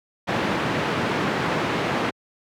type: band-pass noise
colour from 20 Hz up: pink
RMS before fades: -24 dBFS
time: 0.27-2.11 s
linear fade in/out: 20 ms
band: 140 to 2400 Hz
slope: 12 dB/octave
effects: high-pass 80 Hz 12 dB/octave